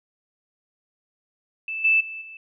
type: tone with level steps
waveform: sine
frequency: 2637 Hz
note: E7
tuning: in tune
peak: -27 / -15 / -32 / -38 dBFS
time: 1.68-2.37 s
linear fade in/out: 2 ms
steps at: 1.84 / 2 / 2.21 s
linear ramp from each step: 10 ms
effects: none